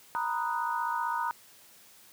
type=chord; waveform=sine; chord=B major seventh; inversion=third; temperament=equal; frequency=932.3 / 987.8 / 1244.5 / 1480 Hz; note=A#5 / B5 / D#6 / F#6; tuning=0 / 0 / 0 / 0 cents; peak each=-31 / -35 / -35 / -37 dBFS; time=0.15-1.31 s; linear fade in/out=0 ms; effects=white hiss -56 dBFS RMS until 2.12 s + high-pass 80 Hz 12 dB/octave